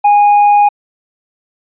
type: tone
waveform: triangle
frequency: 823 Hz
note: G#5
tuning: 16 cents flat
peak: -3 dBFS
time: 0.04-0.69 s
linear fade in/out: 10 ms
effects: resampled to 8000 Hz